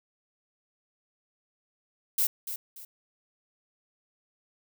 violet noise with echo, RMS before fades -25 dBFS, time 2.18-2.27 s, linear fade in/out 5 ms, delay 290 ms, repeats 2, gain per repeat -10 dB, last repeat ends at 2.85 s, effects none

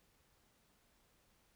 silence, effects pink hiss -73 dBFS RMS until 1.55 s

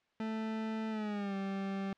40% pulse tone with pitch glide, 220.3 to 195.13 Hz, A3 to G3, +2 to -8 cents, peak -34 dBFS, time 0.2-1.93 s, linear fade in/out 2 ms, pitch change -210 cents, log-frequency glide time 0.9-1.35 s, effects white hiss -75 dBFS RMS until 1.97 s + low-pass 3000 Hz 12 dB/octave

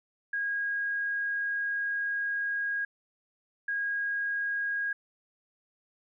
sine tone pair in turn, 1637 / 1637 Hz, G#6 / G#6, -25 / -25 cents, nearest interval unison, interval 0 cents, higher neither, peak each -28 dBFS, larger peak neither, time 0.33-2.85 / 3.68-4.93 s, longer first, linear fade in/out 5 ms, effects none

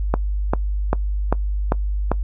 click train, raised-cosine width 1 ms, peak -3 dBFS, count 6, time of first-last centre 0.14-2.116 s, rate 2.53 Hz, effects noise-tail reverb RT60 0.1 s tail -21 dB re dry + added 50 Hz sine -19 dBFS peak until 2.23 s

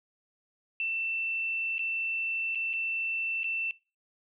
sine tone with dropouts, 2677 Hz, E7, 26 cents sharp, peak -28 dBFS, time 0.8-3.71 s, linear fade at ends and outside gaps 1 ms, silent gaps 1.782-1.792 / 2.549-2.555 / 2.732-2.736 / 3.433-3.442 s, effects noise-tail reverb RT60 0.3 s tail -23 dB re dry

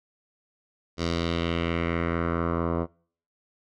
10% pulse tone with low-pass filter sweep, 84.4 Hz, E2, 41 cents sharp, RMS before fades -27 dBFS, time 0.97-2.87 s, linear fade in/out 50 ms, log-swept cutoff 5200 to 860 Hz, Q 2.1, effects noise-tail reverb RT60 0.5 s tail -25 dB re dry

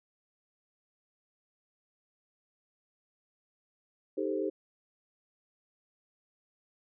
sine chord, A half-diminished seventh, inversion second, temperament equal, 311.1 / 392 / 440 / 523.3 Hz, Eb4 / G4 / A4 / C5, 0 / 0 / 0 / 0 cents, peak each -35 / -33 / -36 / -37 dBFS, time 4.17-4.5 s, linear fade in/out 10 ms, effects none

